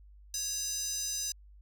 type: tone with high-pass filter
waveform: square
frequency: 554.4 Hz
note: C#5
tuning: in tune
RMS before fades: -35 dBFS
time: 0.34-1.32 s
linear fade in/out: 2 ms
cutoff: 5800 Hz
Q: 4.3
effects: added 50 Hz sine -52 dBFS peak until 1.61 s